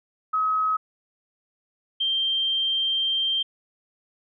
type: tone pair in turn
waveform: sine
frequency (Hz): 1275 / 3160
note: D#6 / G7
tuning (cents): +42 / +13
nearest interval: octave + major third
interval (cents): 1571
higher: second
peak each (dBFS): -20 / -21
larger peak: first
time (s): 0.33-0.77 / 2-3.43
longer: second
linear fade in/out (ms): 10
effects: none